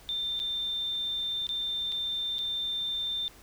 sine tone with dropouts, 3584 Hz, A7, 31 cents sharp, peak -29 dBFS, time 0.09-3.28 s, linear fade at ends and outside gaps 0 ms, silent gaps 0.393-0.4 / 1.468-1.491 / 1.919-1.923 / 2.384-2.39 s, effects added 50 Hz sine -58 dBFS peak until 3.42 s + pink hiss -54 dBFS RMS until 3.42 s

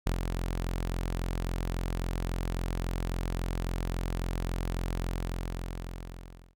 sawtooth tone with ADSR envelope, 43.65 Hz, F1, in tune, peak -21 dBFS, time 0.06-6.55 s, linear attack 10 ms, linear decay 100 ms, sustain -5 dB, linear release 1500 ms, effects none

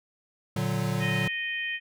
square chord, Bb augmented, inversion none, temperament equal, 116.54 / 146.83 / 185 Hz, Bb2 / D3 / F#3, 0 / 0 / 0 cents, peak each -31 dBFS, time 0.56-1.28 s, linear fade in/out 5 ms
harmonic tone, 620 Hz, D#5, 6 cents flat, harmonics 3 / 4 / 5, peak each -31 / -33 / -37 dBFS, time 0.99-1.8 s, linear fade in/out 50 ms
effects none

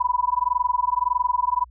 sine tone with amplitude modulation, 987.8 Hz, B5, in tune, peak -15 dBFS, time 0-1.65 s, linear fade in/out 10 ms, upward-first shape sine, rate 21.7 Hz, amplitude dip 100%, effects added 60 Hz sine -46 dBFS peak until 1.7 s

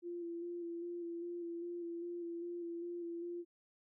sine tone with vibrato, 343.3 Hz, F4, 30 cents flat, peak -40 dBFS, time 0.02-3.45 s, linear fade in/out 50 ms, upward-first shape square, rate 2.5 Hz, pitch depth 20 cents each way, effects none

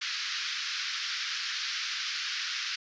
white band-pass noise, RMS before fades -34 dBFS, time 0.01-2.76 s, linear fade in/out 10 ms, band 1300 to 5600 Hz, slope 48 dB/octave, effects resampled to 16000 Hz

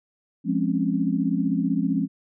sine chord, Db major seventh, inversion first, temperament equal, 174.61 / 207.7 / 261.6 / 277.2 Hz, F3 / Ab3 / C4 / Db4, 0 / 0 / 0 / 0 cents, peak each -26 dBFS, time 0.44-2.08 s, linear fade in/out 50 ms, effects none

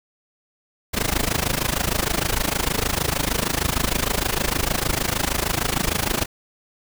pink noise with amplitude modulation, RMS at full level -19 dBFS, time 0.93-6.26 s, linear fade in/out 20 ms, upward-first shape sine, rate 26.5 Hz, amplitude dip 90%, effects none

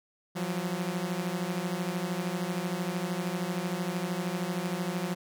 sawtooth beating tone pair, 171.9 / 184.9 Hz, F3 / F#3, -27 / -1 cents, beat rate 13 Hz, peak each -29 dBFS, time 0.35-5.15 s, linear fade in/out 20 ms, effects none

